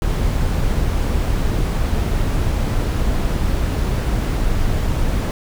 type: noise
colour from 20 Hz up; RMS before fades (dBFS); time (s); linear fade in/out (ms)
brown; -18; 0.02-5.31; 0
effects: none